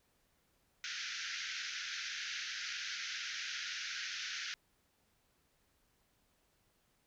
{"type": "band-pass noise", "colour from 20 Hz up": "pink", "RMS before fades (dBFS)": -42, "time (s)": [0.84, 4.54], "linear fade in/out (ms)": 0, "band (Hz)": [1400, 6400], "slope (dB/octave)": 96, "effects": ["pink hiss -75 dBFS RMS until 7.06 s"]}